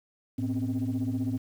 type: tone cluster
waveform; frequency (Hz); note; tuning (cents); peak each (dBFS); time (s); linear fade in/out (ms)
sine; 108 / 252.2 / 267.7; A2 / B3 / C4; -32 / +36 / +40; -30; 0.38-1.38; 10
effects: tanh soft clip ceiling -22 dBFS + 9-bit